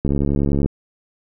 click train, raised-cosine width 3 ms, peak -7 dBFS, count 44, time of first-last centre 0.05-0.66 s, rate 70.5 Hz, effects none

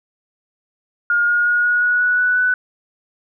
sine tone with pitch steps, 1422 / 1431.9 / 1441.9 / 1451.9 / 1462 / 1472.1 / 1482.4 / 1492.7 Hz, F6 / F6 / F#6 / F#6 / F#6 / F#6 / F#6 / F#6, +31 / +43 / -45 / -33 / -21 / -9 / +3 / +15 cents, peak -13 dBFS, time 1.1-2.54 s, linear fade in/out 2 ms, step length 180 ms, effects none

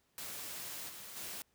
white noise with level steps, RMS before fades -44 / -49 / -44 dBFS, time 0.18-1.42 s, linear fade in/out 0 ms, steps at 0.88 / 1.15 s, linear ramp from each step 20 ms, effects pink hiss -75 dBFS RMS until 1.54 s + high-pass 60 Hz 12 dB/octave

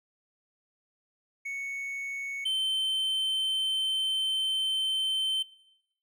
triangle tone pair in turn, 2217 / 3091 Hz, C#7 / G7, 0 / -25 cents, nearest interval tritone, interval 575 cents, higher second, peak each -31 / -24 dBFS, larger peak second, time 1.45-2.45 / 2.45-5.43 s, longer second, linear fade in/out 10 ms, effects noise-tail reverb RT60 0.9 s tail -22 dB re dry

